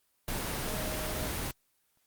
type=tone in noise; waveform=sine; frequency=622.3 Hz; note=D#5; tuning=in tune; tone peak=-40 dBFS; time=0.67-1.27 s; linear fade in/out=2 ms; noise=pink; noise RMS=-34 dBFS; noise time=0.28-1.51 s; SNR=-9 dB; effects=white hiss -73 dBFS RMS until 2.06 s + Opus 24 kbps